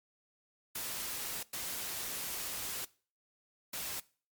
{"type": "noise bursts at uneven times", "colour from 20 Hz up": "white", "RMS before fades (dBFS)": -39, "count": 3, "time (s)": [[0.75, 1.43], [1.53, 2.85], [3.73, 4]], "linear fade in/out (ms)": 5, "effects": ["noise-tail reverb RT60 0.4 s tail -21 dB re dry", "MP3 96 kbps"]}